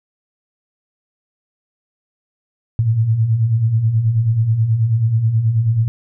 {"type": "beating tone pair", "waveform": "sine", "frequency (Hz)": [105.6, 114.9], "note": ["G#2", "A#2"], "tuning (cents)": [29, -25], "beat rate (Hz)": 9.3, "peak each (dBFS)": [-21, -13], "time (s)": [2.79, 5.88], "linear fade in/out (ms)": 0, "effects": []}